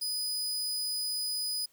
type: tone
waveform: sawtooth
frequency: 4978 Hz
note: D#8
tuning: in tune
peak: -28 dBFS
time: 0.01-1.66 s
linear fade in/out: 10 ms
effects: white hiss -67 dBFS RMS until 1.72 s